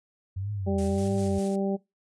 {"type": "tone with vibrato", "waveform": "sine", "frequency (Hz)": 92.5, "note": "F#2", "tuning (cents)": 0, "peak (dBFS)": -29, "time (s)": [0.36, 1.39], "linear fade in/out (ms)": 10, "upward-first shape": "triangle", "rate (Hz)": 1.6, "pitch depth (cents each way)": 230}
{"type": "harmonic tone", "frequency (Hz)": 196, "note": "G3", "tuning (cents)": 0, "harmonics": [1, 2, 3, 4], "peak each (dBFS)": [-27, -30, -33, -38], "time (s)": [0.66, 1.77], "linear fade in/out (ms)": 20}
{"type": "noise with tremolo", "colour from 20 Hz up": "blue", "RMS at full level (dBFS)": -40, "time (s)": [0.78, 1.56], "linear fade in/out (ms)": 5, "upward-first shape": "square", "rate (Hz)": 5, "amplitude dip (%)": 40}
{"effects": ["noise-tail reverb RT60 0.2 s tail -21 dB re dry", "resampled to 22050 Hz"]}